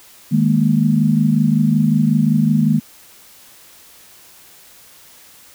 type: chord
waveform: sine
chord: D# suspended fourth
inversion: none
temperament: equal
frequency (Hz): 155.56 / 207.7 / 233.1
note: D#3 / G#3 / A#3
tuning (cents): 0 / 0 / 0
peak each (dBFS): -16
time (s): 0.31-2.8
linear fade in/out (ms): 20
effects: white hiss -45 dBFS RMS until 5.54 s